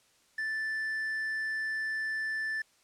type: tone with quantisation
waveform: triangle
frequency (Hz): 1760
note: A6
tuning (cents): 0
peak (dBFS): -29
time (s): 0.38-2.62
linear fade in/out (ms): 5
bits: 9
effects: white hiss -66 dBFS RMS until 2.83 s + low-pass 9000 Hz 12 dB/octave